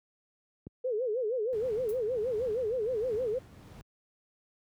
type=click; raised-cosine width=3 ms; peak=-29 dBFS; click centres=0.669 s
type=tone with vibrato; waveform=sine; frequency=466.2 Hz; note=A#4; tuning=in tune; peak=-28 dBFS; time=0.84-3.39 s; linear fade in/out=10 ms; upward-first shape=sine; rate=6.4 Hz; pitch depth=200 cents each way
type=noise with tremolo; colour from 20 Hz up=brown; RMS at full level=-43 dBFS; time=1.53-3.81 s; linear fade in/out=0 ms; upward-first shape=triangle; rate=1.4 Hz; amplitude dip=50%
type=noise with exponential decay; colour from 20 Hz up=violet; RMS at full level=-45 dBFS; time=1.89-2.01 s; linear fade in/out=0 ms; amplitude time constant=25 ms
effects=high-pass 80 Hz 12 dB/octave